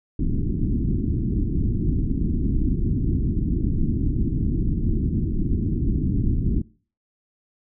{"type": "low-pass noise", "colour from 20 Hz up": "pink", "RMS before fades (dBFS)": -22, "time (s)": [0.19, 6.62], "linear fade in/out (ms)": 5, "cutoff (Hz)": 330, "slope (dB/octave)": 48, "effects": ["noise-tail reverb RT60 0.4 s tail -21 dB re dry"]}